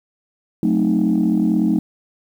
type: chord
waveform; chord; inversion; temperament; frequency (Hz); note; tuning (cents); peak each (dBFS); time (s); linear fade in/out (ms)
sine; F# diminished seventh; none; equal with one note detuned; 183.72 / 220 / 261.6 / 311.1; F#3 / A3 / C4 / Eb4; -12 / 0 / 0 / 0; -19 / -17 / -22 / -18; 0.63-1.79; 2
effects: tanh soft clip ceiling -8 dBFS + 8-bit

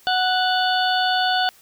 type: harmonic tone with a mistuned harmonic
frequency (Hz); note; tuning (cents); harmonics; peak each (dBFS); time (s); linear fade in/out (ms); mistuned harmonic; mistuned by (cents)
740; F#5; 0; 1 / 2 / 4 / 5 / 6; -20 / -23 / -26 / -27 / -28; 0.07-1.49; 0; 5; -80
effects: white hiss -52 dBFS RMS until 1.61 s

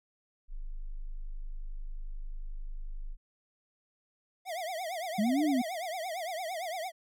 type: tone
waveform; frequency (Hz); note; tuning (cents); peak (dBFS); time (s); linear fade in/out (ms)
sine; 25.61; G#0; -23; -35; 0.48-3.17; 50
type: tone with vibrato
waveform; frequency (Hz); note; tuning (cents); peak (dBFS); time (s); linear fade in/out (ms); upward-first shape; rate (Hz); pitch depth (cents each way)
square; 691; F5; -19; -35; 4.45-6.92; 50; triangle; 8.8; 210
type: linear two-way sweep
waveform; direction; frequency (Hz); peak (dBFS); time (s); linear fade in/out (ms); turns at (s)
sine; up then down; 196 to 312 to 234.9; -25; 5.18-5.62; 10; 5.44
effects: none

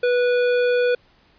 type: tone with hard clipping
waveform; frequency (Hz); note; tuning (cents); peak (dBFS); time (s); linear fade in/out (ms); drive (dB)
triangle; 490.7; B4; -11; -18; 0.03-0.95; 5; 17
effects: pink hiss -57 dBFS RMS until 1.38 s + resampled to 11025 Hz

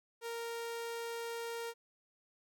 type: tone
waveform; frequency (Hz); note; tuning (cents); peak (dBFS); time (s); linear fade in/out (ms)
sawtooth; 464.7; A#4; -5; -35; 0.21-1.74; 50
effects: none

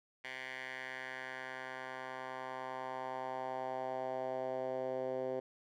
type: tone with band-pass filter sweep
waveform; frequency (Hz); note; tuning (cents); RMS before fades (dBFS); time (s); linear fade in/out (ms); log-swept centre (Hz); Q
10% pulse; 129.9; C3; -12; -41; 0.24-5.4; 5; 2200 to 480; 2.4
effects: none

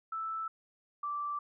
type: tone pair in turn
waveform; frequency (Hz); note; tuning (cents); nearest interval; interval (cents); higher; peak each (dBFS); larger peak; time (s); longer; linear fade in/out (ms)
sine; 1318.5 / 1168.2; E6 / D6; 0 / -10; major second; 210; first; -34 / -33; second; 0.12-0.48 / 1.03-1.39; neither; 5
effects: none

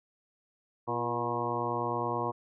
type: harmonic tone with a mistuned harmonic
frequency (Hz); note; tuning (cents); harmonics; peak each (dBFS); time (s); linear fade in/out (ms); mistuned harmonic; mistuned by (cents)
120; B2; -49; 1 / 2 / 3 / 4 / 5 / 6 / 7 / 8 / 9; -39 / -41 / -37 / -37 / -41 / -38 / -40 / -35 / -36; 0.87-2.32; 20; 3; -46
effects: none

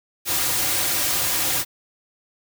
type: noise with comb filter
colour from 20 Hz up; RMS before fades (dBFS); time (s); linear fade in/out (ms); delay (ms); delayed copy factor
white; -22; 0.25-1.65; 50; 4.6; -0.75
effects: none

